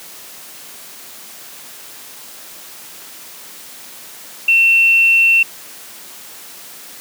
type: tone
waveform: sine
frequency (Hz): 2700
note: E7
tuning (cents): +41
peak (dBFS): -8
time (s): 4.48-5.43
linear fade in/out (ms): 5
effects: white hiss -36 dBFS RMS until 7 s + high-pass 150 Hz 12 dB/octave